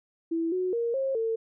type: tone with pitch steps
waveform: sine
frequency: 330 / 367.4 / 467.5 / 537 / 450.6 Hz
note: E4 / F#4 / A#4 / C5 / A4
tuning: +2 / -12 / +5 / +45 / +41 cents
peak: -25 dBFS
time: 0.31-1.36 s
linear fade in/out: 10 ms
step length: 210 ms
effects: none